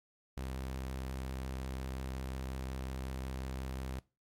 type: tone with vibrato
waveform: sawtooth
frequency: 65.41 Hz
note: C2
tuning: in tune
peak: -34 dBFS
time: 0.37-3.99 s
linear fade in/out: 0 ms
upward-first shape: sine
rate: 5.6 Hz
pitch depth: 10 cents each way
effects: noise-tail reverb RT60 0.3 s tail -22 dB re dry + MP3 64 kbps